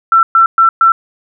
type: tone bursts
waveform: sine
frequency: 1343 Hz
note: E6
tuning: 32 cents sharp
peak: -4 dBFS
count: 4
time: 0.12-0.92 s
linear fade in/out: 2 ms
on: 110 ms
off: 120 ms
effects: none